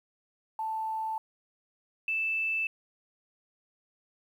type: tone pair in turn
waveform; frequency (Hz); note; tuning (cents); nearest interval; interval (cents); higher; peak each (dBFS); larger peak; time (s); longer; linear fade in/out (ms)
sine; 881 / 2640; A5 / E7; +2 / +2; octave + perfect fifth; 1900; second; -30 / -27; second; 0.59-1.18 / 2.08-2.67; neither; 2
effects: 10-bit